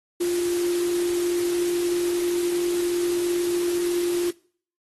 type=tone in noise; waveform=sine; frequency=349.5 Hz; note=F4; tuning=1 cent sharp; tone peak=-21 dBFS; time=0.2-4.31 s; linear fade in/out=10 ms; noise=white; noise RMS=-34 dBFS; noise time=0.2-4.31 s; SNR=+10 dB; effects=noise-tail reverb RT60 0.5 s tail -22 dB re dry + AAC 32 kbps